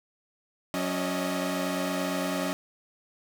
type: tone cluster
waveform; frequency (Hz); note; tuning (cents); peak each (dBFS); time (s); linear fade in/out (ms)
sawtooth; 182.9 / 276.9 / 606 / 635; F#3 / C#4 / D#5 / D#5; -20 / -2 / -46 / +35; -29 / -27 / -32 / -31; 0.74-2.53; 0
effects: none